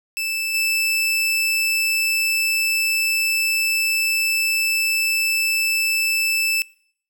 sawtooth tone with level steps, 2637 Hz, E7, in tune, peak -19 / -15 dBFS, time 0.17-6.62 s, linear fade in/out 0 ms, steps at 0.54 s, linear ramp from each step 5 ms, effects noise-tail reverb RT60 0.6 s tail -23 dB re dry

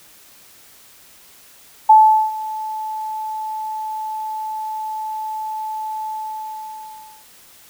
sine tone with ADSR envelope, 869 Hz, A5, 22 cents flat, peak -4 dBFS, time 1.89-7.26 s, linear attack 9 ms, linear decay 410 ms, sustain -19 dB, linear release 1200 ms, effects white hiss -47 dBFS RMS until 7.69 s

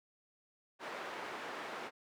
white band-pass noise, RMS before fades -44 dBFS, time 0.79-1.91 s, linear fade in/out 50 ms, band 310 to 1500 Hz, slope 12 dB/octave, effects none

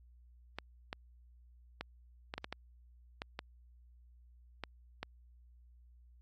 clicks, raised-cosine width 0.3 ms, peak -23 dBFS, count 11, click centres 0.586 / 0.929 / 1.81 / 2.339 / 2.38 / 2.444 / 2.526 / 3.219 / 3.391 / 4.637 / 5.03 s, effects added 60 Hz sine -58 dBFS peak until 6.21 s + AAC 32 kbps

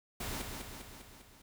pink noise with echo, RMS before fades -39 dBFS, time 0.2-0.42 s, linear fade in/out 5 ms, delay 200 ms, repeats 5, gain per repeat -4 dB, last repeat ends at 1.42 s, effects none

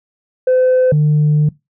sine tone pair in turn, 511 / 150.22 Hz, C5 / D3, -41 / +39 cents, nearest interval octave + major sixth, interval 2120 cents, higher first, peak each -7 dBFS, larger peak neither, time 0.47-0.92 / 0.92-1.49 s, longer second, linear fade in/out 5 ms, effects noise-tail reverb RT60 0.2 s tail -21 dB re dry + tanh soft clip ceiling -7 dBFS

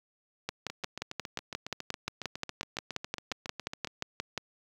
two click trains, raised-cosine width 0.2 ms, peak -15 / -20 dBFS, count 23 / 24, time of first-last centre 0.49-4.377 / 0.7-3.872 s, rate 5.66 / 7.25 Hz, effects high-pass 60 Hz 12 dB/octave + 9-bit

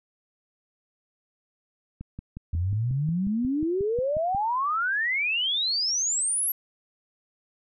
click train, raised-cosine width 5 ms, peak -24 dBFS, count 14, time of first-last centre 2.01-4.348 s, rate 5.56 Hz
sine exponential sweep, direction up, 79.4 to 11840 Hz, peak -23 dBFS, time 2.53-6.52 s, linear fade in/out 5 ms
effects none

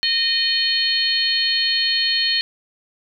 harmonic tone, 615 Hz, D#5, 20 cents flat, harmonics 3 / 4 / 5 / 6 / 7, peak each -25 / -29 / -22 / -29 / -19 dBFS, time 0.03-2.41 s, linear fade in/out 0 ms, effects none

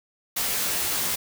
white noise with comb filter, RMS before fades -26 dBFS, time 0.36-1.16 s, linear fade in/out 10 ms, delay 15 ms, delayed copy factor -0.6, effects none

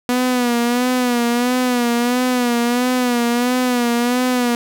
sawtooth tone with vibrato, 244.5 Hz, B3, 17 cents flat, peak -11 dBFS, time 0.09-4.55 s, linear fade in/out 0 ms, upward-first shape sine, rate 1.5 Hz, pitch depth 59 cents each way, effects none

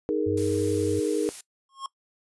sine chord, D# suspended fourth, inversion none, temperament equal, 311.1 / 415.3 / 466.2 Hz, D#4 / G#4 / A#4, 0 / 0 / 0 cents, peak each -27 / -27 / -27 dBFS, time 0.09-1.29 s, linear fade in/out 0 ms
sine tone with vibrato, 96.5 Hz, G2, 27 cents flat, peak -30 dBFS, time 0.26-1 s, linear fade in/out 10 ms, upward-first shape triangle, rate 3.1 Hz, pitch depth 16 cents each way
blue noise, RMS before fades -37 dBFS, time 0.37-1.41 s, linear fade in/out 5 ms
square tone with exponential growth, 1082 Hz, C#6, 42 cents flat, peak -29 dBFS, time 1.69-1.86 s, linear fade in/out 2 ms, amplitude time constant 35 ms
effects noise-tail reverb RT60 0.1 s tail -20 dB re dry + resampled to 24000 Hz

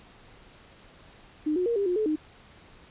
sine tone with pitch steps, 304.9 / 362.5 / 468.4 / 400.4 / 357.5 / 431.3 / 308.2 Hz, D#4 / F#4 / A#4 / G4 / F4 / A4 / D#4, -35 / -35 / +8 / +37 / +41 / -35 / -16 cents, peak -23 dBFS, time 1.46-2.16 s, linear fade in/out 10 ms, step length 100 ms, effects pink hiss -53 dBFS RMS until 2.9 s + resampled to 8000 Hz

